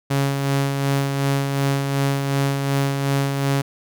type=tone with tremolo; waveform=sawtooth; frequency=138.59 Hz; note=C#3; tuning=in tune; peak=-13 dBFS; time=0.1-3.62 s; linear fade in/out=10 ms; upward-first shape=sine; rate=2.7 Hz; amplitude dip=40%; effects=none